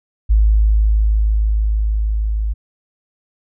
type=tone with level ramp; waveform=sine; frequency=53.2 Hz; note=G#1; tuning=42 cents sharp; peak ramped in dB=-8 to -16 dBFS; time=0.29-2.54 s; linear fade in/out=20 ms; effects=none